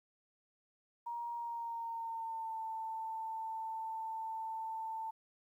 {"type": "tone with pitch glide", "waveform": "sine", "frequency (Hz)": [943, 890.6], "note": ["A#5", "A5"], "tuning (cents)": [20, 21], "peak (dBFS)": -38, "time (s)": [1.06, 5.11], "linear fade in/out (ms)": 10, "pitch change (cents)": -99, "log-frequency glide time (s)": [1.35, 2.58], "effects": ["12-bit"]}